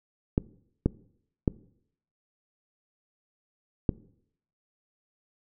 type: clicks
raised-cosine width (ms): 3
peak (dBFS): -9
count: 4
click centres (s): 0.379 / 0.86 / 1.478 / 3.892
effects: noise-tail reverb RT60 0.7 s tail -21 dB re dry